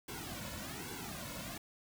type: noise with flanger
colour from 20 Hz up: pink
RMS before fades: -44 dBFS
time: 0.08-1.58 s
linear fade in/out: 5 ms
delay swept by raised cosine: 1.6 to 2.53 ms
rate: 1.2 Hz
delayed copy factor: -1
effects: none